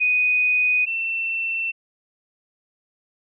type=tone pair in turn; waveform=sine; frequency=2489 / 2688 Hz; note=D#7 / E7; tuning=0 / +33 cents; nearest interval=minor second; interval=133 cents; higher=second; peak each=-16 / -22 dBFS; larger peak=first; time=0-0.86 / 0.86-1.72 s; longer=neither; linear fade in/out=20 ms; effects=none